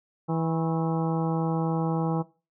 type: harmonic tone with a mistuned harmonic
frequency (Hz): 163.3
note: E3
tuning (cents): -16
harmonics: 1 / 2 / 3 / 4 / 5 / 6 / 7 / 8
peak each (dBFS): -26 / -31 / -33 / -40 / -33 / -42 / -41 / -43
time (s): 0.28-2.23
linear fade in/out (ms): 20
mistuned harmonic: 7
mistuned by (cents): -79
effects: noise-tail reverb RT60 0.3 s tail -18 dB re dry